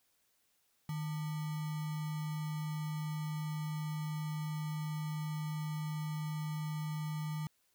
sine tone with sample-and-hold, 153.8 Hz, D#3, 20 cents flat, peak -35 dBFS, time 0.89-7.47 s, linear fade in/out 2 ms, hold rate 1050 Hz, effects white hiss -75 dBFS RMS until 7.74 s

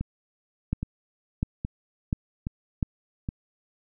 two click trains, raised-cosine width 5 ms, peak -17 / -12 dBFS, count 5 / 4, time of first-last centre 0.01-3.289 / 0.73-2.828 s, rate 1.22 / 1.43 Hz, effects none

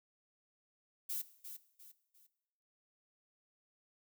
violet noise with echo, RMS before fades -39 dBFS, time 1.09-1.22 s, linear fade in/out 10 ms, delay 350 ms, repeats 3, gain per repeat -9 dB, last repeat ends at 2.27 s, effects noise-tail reverb RT60 0.9 s tail -17 dB re dry

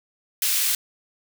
white high-pass noise, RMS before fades -22 dBFS, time 0.42-0.75 s, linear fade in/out 2 ms, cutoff 2200 Hz, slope 12 dB/octave, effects none

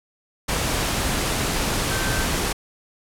sine tone in noise, 1551 Hz, G6, 19 cents flat, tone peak -30 dBFS, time 1.9-2.26 s, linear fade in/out 10 ms, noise pink, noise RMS -23 dBFS, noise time 0.48-2.53 s, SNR -10 dB, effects low-pass 12000 Hz 12 dB/octave

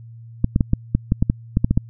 clicks, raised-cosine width 5 ms, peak -3 dBFS, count 12, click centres 0.444 / 0.561 / 0.608 / 0.734 / 0.95 / 1.121 / 1.225 / 1.299 / 1.571 / 1.645 / 1.71 / 1.775 s, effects added 115 Hz sine -37 dBFS peak until 1.89 s

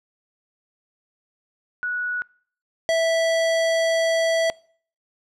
sine / square tone pair in turn, 1468 / 656.9 Hz, F#6 / E5, -14 / -6 cents, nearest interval octave + major second, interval 1392 cents, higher first, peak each -23 / -18 dBFS, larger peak second, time 1.83-2.22 / 2.89-4.5 s, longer second, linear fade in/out 0 ms, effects noise-tail reverb RT60 0.5 s tail -24 dB re dry + low-pass 7000 Hz 12 dB/octave

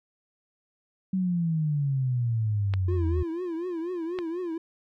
sine exponential sweep, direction down, 191.4 to 78.5 Hz, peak -23 dBFS, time 1.13-3.23 s, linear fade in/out 5 ms
clicks, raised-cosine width 0.3 ms, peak -18 dBFS, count 2, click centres 2.738 / 4.188 s
triangle tone with vibrato, 344 Hz, F4, 26 cents flat, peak -27 dBFS, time 2.88-4.58 s, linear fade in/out 5 ms, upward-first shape triangle, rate 4.1 Hz, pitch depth 140 cents each way
effects none

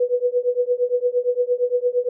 sine tone with tremolo, 492 Hz, B4, 7 cents flat, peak -13 dBFS, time 0-2.09 s, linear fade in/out 5 ms, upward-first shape triangle, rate 8.7 Hz, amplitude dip 100%, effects none

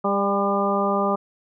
harmonic tone with a mistuned harmonic, 200 Hz, G3, 35 cents sharp, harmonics 1 / 2 / 3 / 4 / 5 / 6, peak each -25 / -26 / -25 / -27 / -29 / -25 dBFS, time 0.04-1.16 s, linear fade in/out 10 ms, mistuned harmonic 3, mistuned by -16 cents, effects none

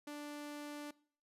sawtooth tone, 293.7 Hz, D4, in tune, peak -40 dBFS, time 0.07-0.91 s, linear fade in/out 5 ms, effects noise-tail reverb RT60 0.5 s tail -21 dB re dry + resampled to 32000 Hz

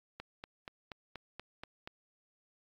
click train, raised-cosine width 0.3 ms, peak -27 dBFS, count 8, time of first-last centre 0.2-1.875 s, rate 4.18 Hz, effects AAC 64 kbps

